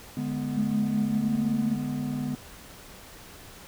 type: chord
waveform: triangle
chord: G# diminished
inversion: second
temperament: equal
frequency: 146.83 / 207.7 / 246.9 Hz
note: D3 / G#3 / B3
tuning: 0 / 0 / 0 cents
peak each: -31 / -32 / -28 dBFS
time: 0.17-2.35 s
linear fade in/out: 2 ms
type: tone with pitch glide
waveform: sine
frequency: 212.6 to 223 Hz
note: G#3 to A3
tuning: +41 to +23 cents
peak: -24 dBFS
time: 0.57-1.76 s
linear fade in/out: 10 ms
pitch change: +82 cents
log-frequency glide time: 1.06-1.36 s
effects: tanh soft clip ceiling -14 dBFS + pink hiss -47 dBFS RMS until 3.67 s